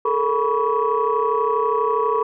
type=tone cluster; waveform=sine; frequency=427.1 / 459.4 / 980 / 1127 Hz; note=G#4 / A#4 / B5 / C#6; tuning=+48 / -25 / -14 / +28 cents; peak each=-22 dBFS; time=0.05-2.23 s; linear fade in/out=5 ms; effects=tanh soft clip ceiling -8 dBFS